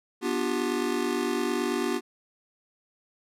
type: chord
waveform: square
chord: G dominant seventh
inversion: first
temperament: just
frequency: 245 / 294 / 352.8 / 392 Hz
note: B3 / D4 / F4 / G4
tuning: -14 / +2 / +18 / 0 cents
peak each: -32 / -33 / -31 / -32 dBFS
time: 0.21-2.01 s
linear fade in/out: 50 ms
effects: low-pass 12000 Hz 12 dB/octave